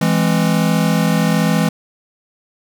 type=chord; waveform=square; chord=E augmented; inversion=none; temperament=equal with one note detuned; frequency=166.54 / 207.7 / 261.6 Hz; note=E3 / G#3 / B#3; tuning=+18 / 0 / 0 cents; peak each=-16 / -18 / -22 dBFS; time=0.01-1.69 s; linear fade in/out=5 ms; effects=none